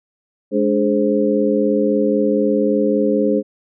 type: harmonic tone with a mistuned harmonic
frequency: 104.9 Hz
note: G#2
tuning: 18 cents sharp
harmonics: 2 / 3 / 4 / 5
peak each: -19 / -19 / -19 / -19 dBFS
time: 0.51-3.43 s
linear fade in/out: 50 ms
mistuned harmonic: 3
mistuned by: -120 cents
effects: none